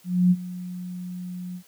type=tone with ADSR envelope; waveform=sine; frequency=180 Hz; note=F#3; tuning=47 cents flat; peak=-13 dBFS; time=0.04-1.63 s; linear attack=270 ms; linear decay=46 ms; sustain=-18 dB; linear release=79 ms; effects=white hiss -56 dBFS RMS until 1.67 s